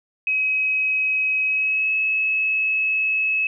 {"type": "tone with pitch glide", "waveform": "sine", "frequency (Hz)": [2544, 2582], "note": ["D#7", "E7"], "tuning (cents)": [38, -37], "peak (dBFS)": -18, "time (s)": [0.27, 3.47], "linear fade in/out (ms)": 2, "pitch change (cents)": 25, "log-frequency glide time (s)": [1.45, 1.93], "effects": []}